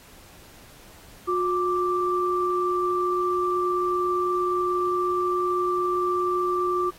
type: tone pair together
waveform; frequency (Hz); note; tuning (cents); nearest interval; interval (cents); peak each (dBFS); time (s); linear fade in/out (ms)
sine; 360.1 / 1174.7; F#4 / D6; -47 / 0; octave + minor sixth; 2047; -24; 1.27-6.91; 20
effects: pink hiss -50 dBFS RMS until 6.98 s + AAC 48 kbps